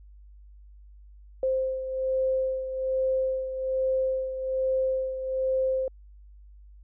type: beating tone pair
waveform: sine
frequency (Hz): 523.3 / 524.5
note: C5 / C5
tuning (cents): 0 / +4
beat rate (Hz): 1.2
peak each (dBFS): -25 / -32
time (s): 1.43-5.88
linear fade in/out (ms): 2
effects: added 50 Hz sine -47 dBFS peak until 6.83 s